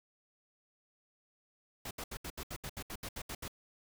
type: noise bursts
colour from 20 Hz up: pink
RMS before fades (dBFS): -42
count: 13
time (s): 1.85-3.481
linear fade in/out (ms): 5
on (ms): 59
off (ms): 72
effects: none